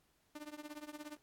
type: tone with tremolo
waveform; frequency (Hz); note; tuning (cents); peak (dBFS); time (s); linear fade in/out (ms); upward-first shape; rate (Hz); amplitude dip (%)
sawtooth; 299; D4; +31; -39; 0.35-1.17; 5; triangle; 17; 95
effects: pink hiss -75 dBFS RMS until 1.22 s + AAC 64 kbps